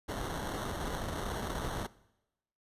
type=noise with sample-and-hold; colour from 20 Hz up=pink; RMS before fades=-37 dBFS; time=0.08-1.87 s; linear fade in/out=10 ms; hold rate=2450 Hz; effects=noise-tail reverb RT60 0.9 s tail -20 dB re dry + resampled to 32000 Hz